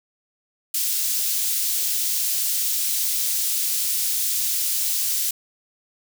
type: high-pass noise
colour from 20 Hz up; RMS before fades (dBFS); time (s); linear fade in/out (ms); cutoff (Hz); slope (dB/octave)
white; -23; 0.74-5.31; 5; 4200; 12
effects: none